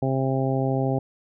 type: harmonic tone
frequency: 133.1 Hz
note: C3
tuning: 30 cents sharp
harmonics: 1 / 2 / 3 / 4 / 5 / 6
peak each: -24 / -27 / -29 / -30 / -31 / -32 dBFS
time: 0.02-0.99 s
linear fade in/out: 5 ms
effects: none